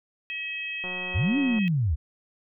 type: harmonic tone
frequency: 640 Hz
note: D#5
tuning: 49 cents sharp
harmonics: 3 / 4 / 5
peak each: -39 / -31 / -40 dBFS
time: 0.3-1.68 s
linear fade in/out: 0 ms
type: click train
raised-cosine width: 1 ms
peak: -27 dBFS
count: 137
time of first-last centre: 0.84-1.587 s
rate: 182 Hz
type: linear two-way sweep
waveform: sine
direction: up then down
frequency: 63.4 to 292.2 to 63.4 Hz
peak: -21 dBFS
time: 1.14-1.96 s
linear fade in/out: 20 ms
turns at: 1.38 s
effects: none